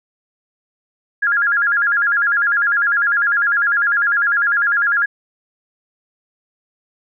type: tone with vibrato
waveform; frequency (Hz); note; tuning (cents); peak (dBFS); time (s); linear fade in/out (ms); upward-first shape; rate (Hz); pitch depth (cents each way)
sine; 1525; G6; -48; -13; 1.22-5.06; 10; square; 10; 150
effects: none